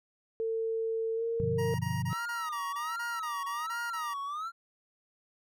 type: tone with pitch glide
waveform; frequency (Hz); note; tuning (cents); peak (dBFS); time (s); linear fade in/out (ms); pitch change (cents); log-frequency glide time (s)
sine; 450 to 460; A4 to A#4; +39 to -23; -29; 0.4-1.74; 0; +38; 1.15-1.24
type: chord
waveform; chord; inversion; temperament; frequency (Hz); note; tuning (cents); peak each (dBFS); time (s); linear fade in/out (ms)
sine; G dominant seventh; none; equal; 98 / 123.47 / 146.83 / 174.61; G2 / B2 / D3 / F3; 0 / 0 / 0 / 0; -36 / -34 / -36 / -36; 1.4-2.13; 0
type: tone bursts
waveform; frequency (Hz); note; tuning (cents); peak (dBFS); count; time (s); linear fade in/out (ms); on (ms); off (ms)
25% pulse; 944; A#5; +22; -34; 11; 1.58-4.14; 10; 210; 25
type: tone with vibrato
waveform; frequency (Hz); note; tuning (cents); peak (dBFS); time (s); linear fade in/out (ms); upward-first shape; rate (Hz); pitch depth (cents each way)
triangle; 1256; D#6; +16; -32; 2.09-4.52; 50; sine; 1.3; 210
effects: none